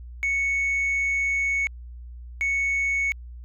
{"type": "tone bursts at uneven times", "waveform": "sine", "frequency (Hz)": 2216, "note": "C#7", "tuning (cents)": -1, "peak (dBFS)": -19, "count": 2, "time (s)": [[0.23, 1.67], [2.41, 3.12]], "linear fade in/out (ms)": 0, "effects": ["tanh soft clip ceiling -20 dBFS", "added 60 Hz sine -37 dBFS peak until 3.44 s"]}